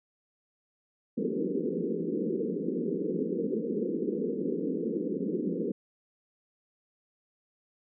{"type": "band-pass noise", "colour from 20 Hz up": "white", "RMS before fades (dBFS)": -31, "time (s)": [1.17, 5.72], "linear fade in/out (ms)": 10, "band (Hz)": [170, 480], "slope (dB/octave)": 96, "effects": []}